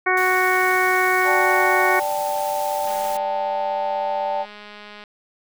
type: harmonic tone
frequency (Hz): 370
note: F#4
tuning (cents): 0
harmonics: 1 / 2 / 3 / 4 / 5 / 6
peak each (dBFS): -23 / -23 / -23 / -23 / -23 / -23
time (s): 0.06-2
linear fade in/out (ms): 10
type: noise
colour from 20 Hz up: white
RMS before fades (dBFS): -35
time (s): 0.17-3.17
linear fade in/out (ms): 2
type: chord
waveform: sine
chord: D suspended fourth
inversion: none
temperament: equal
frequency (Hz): 587.3 / 784 / 880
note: D5 / G5 / A5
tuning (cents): 0 / 0 / 0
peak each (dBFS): -25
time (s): 1.24-4.46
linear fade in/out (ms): 50
type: click train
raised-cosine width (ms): 0.3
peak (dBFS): -24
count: 452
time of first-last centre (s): 2.87-5.038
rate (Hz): 208
effects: none